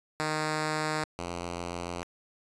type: tone pair in turn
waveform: 5% pulse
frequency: 154.6 / 86.93 Hz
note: D#3 / F2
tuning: -11 / -7 cents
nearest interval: minor seventh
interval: 996 cents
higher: first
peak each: -17 / -23 dBFS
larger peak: first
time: 0.2-1.04 / 1.19-2.03 s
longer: neither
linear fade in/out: 0 ms
effects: resampled to 22050 Hz